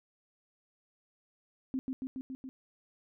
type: tone with echo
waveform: sine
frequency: 261.6 Hz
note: C4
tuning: in tune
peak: -30 dBFS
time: 1.74-1.79 s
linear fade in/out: 0 ms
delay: 140 ms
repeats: 5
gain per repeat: -2 dB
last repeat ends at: 2.49 s
effects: none